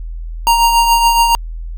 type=tone with tremolo; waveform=square; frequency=932.3 Hz; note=A#5; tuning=in tune; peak=-7 dBFS; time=0.47-1.35 s; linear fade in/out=0 ms; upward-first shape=triangle; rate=7.1 Hz; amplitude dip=50%; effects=added 41 Hz sine -22 dBFS peak until 1.77 s